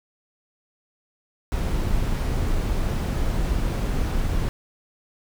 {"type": "noise", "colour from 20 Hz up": "brown", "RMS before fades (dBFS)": -23, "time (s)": [1.52, 4.49], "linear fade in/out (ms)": 0, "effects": []}